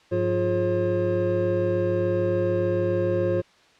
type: tone cluster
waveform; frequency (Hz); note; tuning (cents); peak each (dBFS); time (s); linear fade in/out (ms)
triangle; 103.1 / 179.7 / 352.7 / 419.6 / 538; G#2 / F3 / F4 / G#4 / C5; -12 / +50 / +17 / +18 / +48; -26 / -30 / -23 / -31 / -23; 0.11-3.42; 20
effects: white hiss -56 dBFS RMS until 3.79 s + low-pass 4000 Hz 12 dB/octave